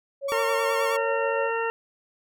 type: tone with tremolo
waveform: sine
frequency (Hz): 554.4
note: C#5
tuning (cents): 0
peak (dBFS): -25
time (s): 0.21-1.51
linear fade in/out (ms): 50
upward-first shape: sine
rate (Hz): 6.9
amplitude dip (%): 30
type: tone with vibrato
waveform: sawtooth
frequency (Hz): 1108.7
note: C#6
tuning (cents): 0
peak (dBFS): -26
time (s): 0.28-0.97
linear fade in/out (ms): 10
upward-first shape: triangle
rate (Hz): 9.6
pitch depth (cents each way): 78
type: harmonic tone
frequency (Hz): 457.4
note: A#4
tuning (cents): -33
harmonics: 1 / 2 / 3 / 4 / 6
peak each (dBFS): -27 / -30 / -32 / -33 / -35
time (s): 0.32-1.7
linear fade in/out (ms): 0
effects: none